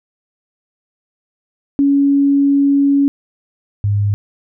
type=tone pair in turn; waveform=sine; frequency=280.3 / 102.18 Hz; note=C#4 / G#2; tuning=+19 / -28 cents; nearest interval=octave + perfect fourth; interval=1747 cents; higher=first; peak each=-9 / -12 dBFS; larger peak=first; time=1.79-3.08 / 3.84-4.14 s; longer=first; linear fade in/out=0 ms; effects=none